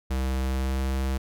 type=tone with pitch glide; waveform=square; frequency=65.41 to 66.25 Hz; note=C2 to C2; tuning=0 to +22 cents; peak=-25 dBFS; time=0.1-1.18 s; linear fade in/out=10 ms; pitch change=+22 cents; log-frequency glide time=0.41-0.86 s; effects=none